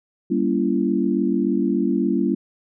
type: chord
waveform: sine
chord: G diminished seventh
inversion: none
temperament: just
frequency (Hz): 196 / 235.2 / 282.2 / 338.7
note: G3 / Bb3 / Db4 / Fb4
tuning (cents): 0 / +16 / +31 / +47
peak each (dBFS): -23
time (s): 0.3-2.35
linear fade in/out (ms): 10
effects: none